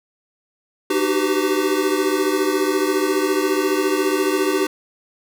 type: tone cluster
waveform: square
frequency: 304.3 / 376.7 / 391.2 / 503 Hz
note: D#4 / F#4 / G4 / B4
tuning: -38 / +31 / -4 / +32 cents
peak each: -23 / -22 / -23 / -29 dBFS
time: 0.9-4.67 s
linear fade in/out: 5 ms
effects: none